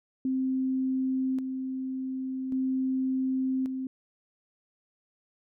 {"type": "tone with tremolo", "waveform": "sine", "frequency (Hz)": 261.6, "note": "C4", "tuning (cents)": 0, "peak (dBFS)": -25, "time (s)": [0.25, 3.87], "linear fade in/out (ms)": 2, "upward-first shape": "square", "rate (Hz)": 0.44, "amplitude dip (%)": 45, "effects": []}